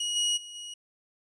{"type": "tone with level steps", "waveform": "sawtooth", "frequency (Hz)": 2900, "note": "F#7", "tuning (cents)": -35, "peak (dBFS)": [-25, -21, -38, -35], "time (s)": [0, 0.74], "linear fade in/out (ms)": 5, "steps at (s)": [0.15, 0.36, 0.54], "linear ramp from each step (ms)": 20, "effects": ["resampled to 24000 Hz"]}